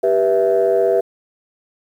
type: chord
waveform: sine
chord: E minor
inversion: first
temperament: equal with one note detuned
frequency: 392 / 487.4 / 659.3 Hz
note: G4 / B4 / E5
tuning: 0 / -23 / 0 cents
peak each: -16 dBFS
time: 0.03-1.01 s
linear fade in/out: 10 ms
effects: tanh soft clip ceiling -6 dBFS + 8-bit